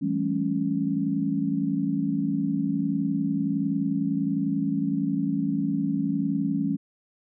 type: chord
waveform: sine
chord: A dominant seventh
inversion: second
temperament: equal with one note detuned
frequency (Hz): 164.81 / 196 / 215.7 / 277.2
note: E3 / G3 / A3 / C#4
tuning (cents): 0 / 0 / -34 / 0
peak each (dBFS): -30 / -29 / -30 / -26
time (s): 0.01-6.77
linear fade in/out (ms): 20
effects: none